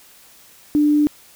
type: tone with quantisation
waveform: sine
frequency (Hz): 296.6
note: D4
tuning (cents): +17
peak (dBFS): -12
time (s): 0.75-1.07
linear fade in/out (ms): 0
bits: 7
effects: white hiss -48 dBFS RMS until 1.35 s